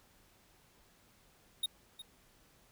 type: tone with echo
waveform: square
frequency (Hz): 3729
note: A#7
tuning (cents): 0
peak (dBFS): -31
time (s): 1.63-1.66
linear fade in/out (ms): 5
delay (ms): 360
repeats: 1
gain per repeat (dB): -14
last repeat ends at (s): 2.02
effects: pink hiss -66 dBFS RMS until 2.71 s